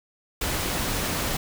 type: noise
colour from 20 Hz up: pink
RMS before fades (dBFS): -27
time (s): 0.41-1.37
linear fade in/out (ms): 5
effects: none